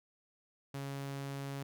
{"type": "tone", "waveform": "sawtooth", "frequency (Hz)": 138.59, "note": "C#3", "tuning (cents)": 0, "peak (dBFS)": -35, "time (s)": [0.74, 1.63], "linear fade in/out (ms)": 5, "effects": []}